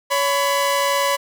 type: tone pair together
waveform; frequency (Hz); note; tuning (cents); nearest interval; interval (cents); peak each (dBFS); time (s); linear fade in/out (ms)
sawtooth; 561.8 / 1001; C#5 / B5; +23 / +23; minor seventh; 1000; -16; 0.1-1.17; 20
effects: none